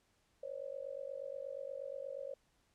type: tone with amplitude modulation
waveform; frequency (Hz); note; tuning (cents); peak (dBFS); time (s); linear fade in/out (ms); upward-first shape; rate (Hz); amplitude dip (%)
sine; 548; C#5; -20; -37; 0.43-2.34; 5; sine; 48.4; 95
effects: pink hiss -75 dBFS RMS until 2.74 s + low-pass 10000 Hz 12 dB/octave